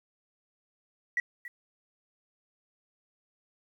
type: tone with echo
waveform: sine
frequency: 1938 Hz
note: B6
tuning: 33 cents flat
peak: -24 dBFS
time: 1.17-1.2 s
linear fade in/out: 2 ms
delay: 280 ms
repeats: 1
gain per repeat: -15 dB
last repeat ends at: 1.48 s
effects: tanh soft clip ceiling -20 dBFS + 10-bit